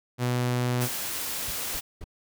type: tone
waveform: sawtooth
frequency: 123.47 Hz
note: B2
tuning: in tune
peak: -20 dBFS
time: 0.18-0.89 s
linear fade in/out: 50 ms
type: noise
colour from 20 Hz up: white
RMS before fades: -32 dBFS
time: 0.8-1.81 s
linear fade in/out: 20 ms
type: noise bursts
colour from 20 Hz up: brown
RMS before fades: -37 dBFS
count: 3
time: 1.48-2.042 s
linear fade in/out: 5 ms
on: 34 ms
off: 230 ms
effects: none